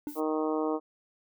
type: tone with exponential decay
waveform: triangle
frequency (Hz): 295.1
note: D4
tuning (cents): +8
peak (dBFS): -27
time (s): 0.07-0.19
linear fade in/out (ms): 1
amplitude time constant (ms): 26
type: noise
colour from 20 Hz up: violet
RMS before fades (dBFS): -47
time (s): 0.07-0.21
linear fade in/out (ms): 20
type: harmonic tone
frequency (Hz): 155.56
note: D#3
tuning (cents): 0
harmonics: 2 / 3 / 4 / 5 / 6 / 7 / 8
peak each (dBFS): -30 / -31 / -36 / -38 / -40 / -39 / -43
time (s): 0.15-0.8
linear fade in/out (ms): 50
effects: none